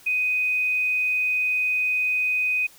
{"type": "tone", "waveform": "sine", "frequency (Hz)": 2500, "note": "D#7", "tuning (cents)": 8, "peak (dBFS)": -20, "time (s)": [0.06, 2.67], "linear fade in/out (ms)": 10, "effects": ["white hiss -51 dBFS RMS until 2.78 s"]}